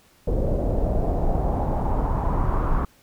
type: noise with low-pass filter sweep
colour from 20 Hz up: brown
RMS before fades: -22 dBFS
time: 0.27-2.85 s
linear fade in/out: 5 ms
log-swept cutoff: 510 to 1200 Hz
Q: 3.6
effects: pink hiss -57 dBFS RMS until 3.02 s